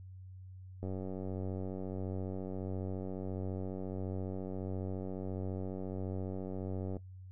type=click train; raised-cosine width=2 ms; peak=-27 dBFS; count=581; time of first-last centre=0.83-6.968 s; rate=94.5 Hz; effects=noise-tail reverb RT60 0.1 s tail -17 dB re dry + added 93 Hz sine -47 dBFS peak until 7.31 s